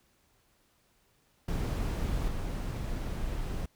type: noise with level steps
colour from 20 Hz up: brown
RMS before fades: -31 / -34 dBFS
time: 1.48-3.66 s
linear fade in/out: 5 ms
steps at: 2.28 s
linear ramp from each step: 2 ms
effects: pink hiss -69 dBFS RMS until 3.75 s